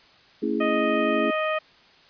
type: chord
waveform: sine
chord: A major seventh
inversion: none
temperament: equal with one note detuned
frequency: 225 / 277.2 / 329.6 / 415.3 Hz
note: A3 / C#4 / E4 / G#4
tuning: +39 / 0 / 0 / 0 cents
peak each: -28 dBFS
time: 0.42-1.31 s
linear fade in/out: 10 ms
type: harmonic tone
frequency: 623 Hz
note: D#5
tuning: 2 cents sharp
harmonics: 1 / 2 / 3 / 4 / 5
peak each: -25 / -28 / -32 / -32 / -39 dBFS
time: 0.6-1.59 s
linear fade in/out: 10 ms
effects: white hiss -54 dBFS RMS until 2.09 s + resampled to 11025 Hz